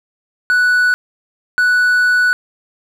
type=tone pair in turn; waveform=triangle; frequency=1480 / 1480 Hz; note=F#6 / F#6; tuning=0 / 0 cents; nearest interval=unison; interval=0 cents; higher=neither; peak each=-8 dBFS; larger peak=neither; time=0.5-0.94 / 1.58-2.33 s; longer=second; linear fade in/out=0 ms; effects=none